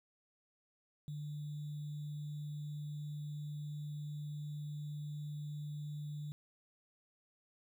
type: tone with sample-and-hold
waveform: sine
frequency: 148.6 Hz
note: D3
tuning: 21 cents sharp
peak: -40 dBFS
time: 1.08-6.32 s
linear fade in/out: 0 ms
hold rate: 3675 Hz
effects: none